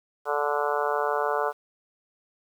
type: harmonic tone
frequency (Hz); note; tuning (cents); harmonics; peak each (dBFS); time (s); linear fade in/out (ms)
146.2; D3; -7; 3 / 4 / 5 / 6 / 7 / 8 / 9 / 10; -29 / -30 / -31 / -32 / -32 / -33 / -34 / -34; 0.25-1.53; 50
effects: 9-bit